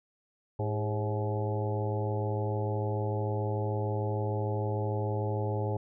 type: harmonic tone with a mistuned harmonic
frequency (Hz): 106.7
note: G#2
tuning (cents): +47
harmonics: 1 / 2 / 3 / 4 / 5 / 6 / 7 / 8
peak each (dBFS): -30 / -43 / -41 / -36 / -38 / -44 / -43 / -40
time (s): 0.59-5.77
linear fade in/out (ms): 5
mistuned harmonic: 4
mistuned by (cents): -65
effects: none